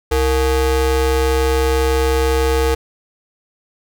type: ring-modulated tone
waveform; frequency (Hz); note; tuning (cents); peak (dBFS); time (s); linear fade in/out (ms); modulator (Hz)
square; 197; G3; +9; -11; 0.11-2.75; 10; 264
effects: none